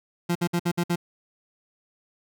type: tone bursts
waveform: 30% pulse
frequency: 173.2 Hz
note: F3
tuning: 14 cents flat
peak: -19 dBFS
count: 6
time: 0.29-0.959 s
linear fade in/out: 10 ms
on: 64 ms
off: 57 ms
effects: none